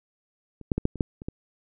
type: clicks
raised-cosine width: 3 ms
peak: -29 / -9 / -12 / -8 / -25 / -8 / -26 / -18 dBFS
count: 8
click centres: 0.613 / 0.718 / 0.78 / 0.854 / 0.957 / 1.008 / 1.219 / 1.285 s
effects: none